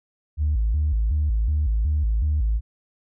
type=tone with vibrato; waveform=sine; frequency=63.9 Hz; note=C2; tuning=40 cents flat; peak=-17 dBFS; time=0.37-2.61 s; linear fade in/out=50 ms; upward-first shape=square; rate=2.7 Hz; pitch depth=280 cents each way; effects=tanh soft clip ceiling -15 dBFS